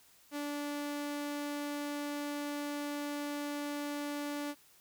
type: tone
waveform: sawtooth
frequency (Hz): 290.6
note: D4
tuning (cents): -18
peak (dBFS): -32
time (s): 0.31-4.55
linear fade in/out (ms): 50
effects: white hiss -63 dBFS RMS until 4.8 s